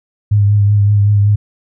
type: tone with vibrato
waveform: sine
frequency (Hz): 102.6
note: G#2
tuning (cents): -21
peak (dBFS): -7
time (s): 0.31-1.36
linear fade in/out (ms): 10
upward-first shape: triangle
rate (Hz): 5.3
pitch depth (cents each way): 35
effects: none